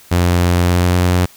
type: tone with pitch glide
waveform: sawtooth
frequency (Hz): 88 to 89.85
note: F2 to F2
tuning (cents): +14 to +50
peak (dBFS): -7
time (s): 0.11-1.26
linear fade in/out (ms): 10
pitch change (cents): +36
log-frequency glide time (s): 0.57-1.12
effects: white hiss -44 dBFS RMS until 1.36 s